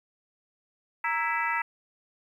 harmonic tone with a mistuned harmonic, 330.1 Hz, E4, 2 cents sharp, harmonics 3 / 4 / 5 / 6 / 7 / 8, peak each -30 / -32 / -35 / -30 / -37 / -38 dBFS, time 1.04-1.62 s, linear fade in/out 5 ms, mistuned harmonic 3, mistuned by -100 cents, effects 10-bit

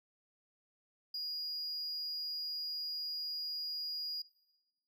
triangle tone, 4872 Hz, D#8, 37 cents flat, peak -36 dBFS, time 1.14-4.22 s, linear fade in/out 5 ms, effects noise-tail reverb RT60 1.0 s tail -19 dB re dry

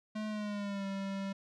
square tone with pitch glide, 214.5 to 195.56 Hz, A3 to G3, -44 to -4 cents, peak -36 dBFS, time 0.15-1.33 s, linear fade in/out 10 ms, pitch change -160 cents, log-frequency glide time 0.28-0.86 s, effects low-pass 5000 Hz 12 dB/octave

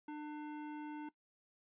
square tone with band-pass filter, 300 Hz, D4, 37 cents sharp, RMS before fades -45 dBFS, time 0.08-1.09 s, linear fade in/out 5 ms, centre 690 Hz, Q 0.75, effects noise-tail reverb RT60 0.1 s tail -19 dB re dry + resampled to 8000 Hz

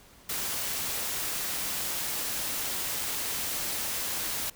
white noise, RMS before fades -32 dBFS, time 0.29-4.5 s, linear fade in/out 5 ms, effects pink hiss -55 dBFS RMS until 4.55 s

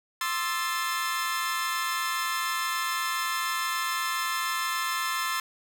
sawtooth tone cluster, 1051 / 1219 / 1323 / 1754 Hz, C6 / D#6 / E6 / A6, +7 / -36 / +6 / -6 cents, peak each -27 / -35 / -29 / -29 dBFS, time 0.21-5.4 s, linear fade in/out 2 ms, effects 10-bit

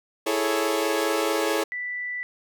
sawtooth chord, A major seventh, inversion second, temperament equal, 329.6 / 415.3 / 440 / 554.4 Hz, E4 / G#4 / A4 / C#5, 0 / 0 / 0 / 0 cents, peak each -24 dBFS, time 0.26-1.64 s, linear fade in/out 10 ms
sine tone, 1975.5 Hz, B6, in tune, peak -28 dBFS, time 1.72-2.23 s, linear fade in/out 0 ms
effects none

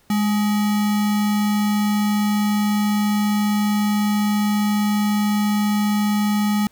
sine tone with sample-and-hold, 207.7 Hz, G#3, in tune, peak -16 dBFS, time 0.1-6.67 s, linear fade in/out 2 ms, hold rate 1050 Hz, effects pink hiss -58 dBFS RMS until 6.71 s

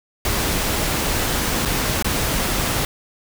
pink noise with dropouts, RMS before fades -21 dBFS, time 0.25-2.85 s, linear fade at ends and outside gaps 1 ms, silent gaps 1.651-1.656 / 2.025-2.045 s, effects none

